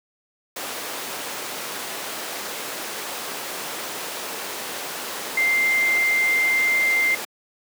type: tone in noise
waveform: sine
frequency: 2093 Hz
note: C7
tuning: in tune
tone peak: -17 dBFS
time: 5.37-7.15 s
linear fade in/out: 5 ms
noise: pink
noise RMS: -29 dBFS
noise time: 0.56-7.25 s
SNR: +9 dB
effects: high-pass 400 Hz 12 dB/octave